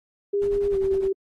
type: tone with pitch glide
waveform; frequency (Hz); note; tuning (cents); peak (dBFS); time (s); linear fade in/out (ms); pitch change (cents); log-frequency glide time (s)
sine; 403.6 to 387.4; G#4 to G4; -49 to -20; -20; 0.33-1.13; 10; -71; 0.71-0.77
type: noise with tremolo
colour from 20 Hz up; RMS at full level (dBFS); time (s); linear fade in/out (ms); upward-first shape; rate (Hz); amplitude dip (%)
brown; -33; 0.42-1.08; 0; triangle; 10; 100
effects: AAC 32 kbps